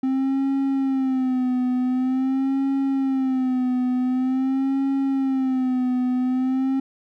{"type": "tone with vibrato", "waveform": "triangle", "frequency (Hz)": 261.6, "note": "C4", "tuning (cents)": 0, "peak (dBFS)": -17, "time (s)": [0.03, 6.8], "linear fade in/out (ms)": 5, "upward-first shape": "sine", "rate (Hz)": 0.46, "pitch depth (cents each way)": 71, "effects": []}